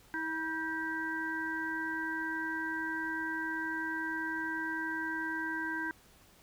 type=harmonic tone with a mistuned harmonic; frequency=322 Hz; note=E4; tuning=41 cents flat; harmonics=1 / 3 / 5 / 6; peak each=-39 / -41 / -35 / -46 dBFS; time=0.14-5.91 s; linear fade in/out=0 ms; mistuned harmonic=5; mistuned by=-41 cents; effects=pink hiss -61 dBFS RMS until 6.42 s